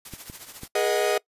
white noise with tremolo, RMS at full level -39 dBFS, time 0.05-0.68 s, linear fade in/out 5 ms, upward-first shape triangle, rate 14 Hz, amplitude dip 75%
clicks, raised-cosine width 3 ms, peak -26 dBFS, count 3, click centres 0.137 / 0.299 / 0.634 s
45% pulse chord, G# minor seventh, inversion none, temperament equal with one note detuned, 415.3 / 481.8 / 622.3 / 740 Hz, G#4 / B4 / D#5 / F#5, 0 / -43 / 0 / 0 cents, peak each -25 / -28 / -26 / -29 dBFS, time 0.75-1.18 s, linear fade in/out 5 ms
effects noise-tail reverb RT60 0.1 s tail -23 dB re dry + resampled to 32000 Hz

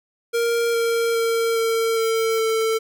square tone with pitch steps, 466.8 / 462.5 / 458.3 / 454 / 449.9 / 445.7 Hz, A#4 / A#4 / A#4 / A#4 / A4 / A4, +2 / -14 / -29 / -46 / +39 / +22 cents, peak -19 dBFS, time 0.33-2.79 s, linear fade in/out 20 ms, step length 410 ms, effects none

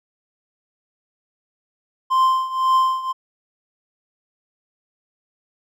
triangle tone with tremolo, 1044 Hz, C6, 4 cents flat, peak -10 dBFS, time 2.1-3.13 s, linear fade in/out 20 ms, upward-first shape triangle, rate 1.9 Hz, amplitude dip 85%, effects none

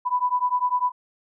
sine beating tone pair, 987.8 / 997.8 Hz, B5 / B5, 0 / +17 cents, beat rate 10 Hz, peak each -23 dBFS, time 0.05-0.92 s, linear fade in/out 20 ms, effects none

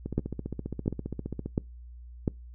two click trains, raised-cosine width 3 ms, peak -20 / -12 dBFS, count 22 / 4, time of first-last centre 0.06-1.46 / 0.18-2.278 s, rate 15 / 1.43 Hz, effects noise-tail reverb RT60 0.2 s tail -25 dB re dry + added 60 Hz sine -43 dBFS peak until 2.54 s

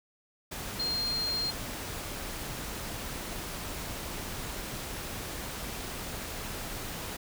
sine tone in noise, 4200 Hz, C8, 6 cents sharp, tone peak -29 dBFS, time 0.79-1.51 s, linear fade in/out 10 ms, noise pink, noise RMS -38 dBFS, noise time 0.51-7.17 s, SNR +6 dB, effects none

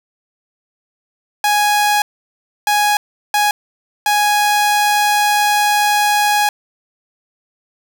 sawtooth tone bursts at uneven times, 830.6 Hz, G#5, in tune, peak -8 dBFS, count 4, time 1.44-2.02 / 2.67-2.97 / 3.34-3.51 / 4.06-6.49 s, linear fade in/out 2 ms, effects none

